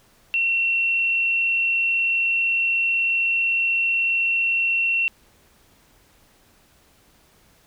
sine tone with frequency modulation, 2719 Hz, F7, 47 cents flat, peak -18 dBFS, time 0.34-5.08 s, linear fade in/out 0 ms, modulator 64.1 Hz, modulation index 0.39, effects pink hiss -57 dBFS RMS until 7.66 s

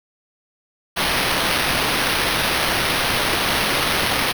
violet noise with sample-and-hold, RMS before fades -20 dBFS, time 0.96-4.33 s, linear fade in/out 20 ms, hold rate 7350 Hz, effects none

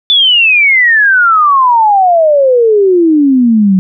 sine exponential sweep, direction down, 3520 to 183 Hz, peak -4 dBFS, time 0.1-3.79 s, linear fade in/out 0 ms, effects none

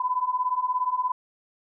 sine beating tone pair, 993 / 1010 Hz, B5 / B5, +9 / +39 cents, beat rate 17 Hz, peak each -27 / -25 dBFS, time 0-1.12 s, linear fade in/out 5 ms, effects none

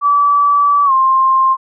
sine tone with pitch glide, 1152 to 1056.4 Hz, D6 to C6, -34 to +16 cents, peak -8 dBFS, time 0.01-1.57 s, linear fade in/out 50 ms, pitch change -150 cents, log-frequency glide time 0.85-0.92 s, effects none

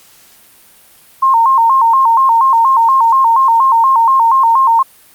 sine tone with vibrato, 987.8 Hz, B5, in tune, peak -6 dBFS, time 1.22-4.83 s, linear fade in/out 10 ms, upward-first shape square, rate 4.2 Hz, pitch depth 130 cents each way, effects white hiss -44 dBFS RMS until 5.14 s + Opus 48 kbps

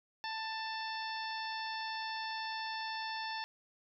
harmonic tone, 886 Hz, A5, 12 cents sharp, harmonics 1 / 2 / 3 / 4 / 5 / 6, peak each -40 / -43 / -48 / -48 / -47 / -48 dBFS, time 0.24-3.44 s, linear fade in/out 0 ms, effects none

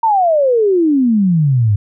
sine exponential sweep, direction down, 934 to 98.2 Hz, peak -9 dBFS, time 0.03-1.76 s, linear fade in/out 5 ms, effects none

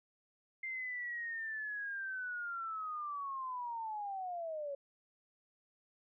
sine linear sweep, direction down, 2100 to 550 Hz, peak -38 dBFS, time 0.63-4.75 s, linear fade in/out 5 ms, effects none

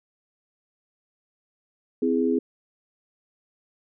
sine chord, C augmented, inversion none, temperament equal with one note detuned, 257.6 / 329.6 / 415.3 Hz, C4 / E4 / G#4, -27 / 0 / 0 cents, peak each -23 / -26 / -24 dBFS, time 2.02-2.39 s, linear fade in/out 5 ms, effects none

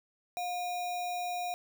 sine tone with sample-and-hold, 712 Hz, F5, 33 cents sharp, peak -32 dBFS, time 0.37-1.54 s, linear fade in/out 0 ms, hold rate 3150 Hz, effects none

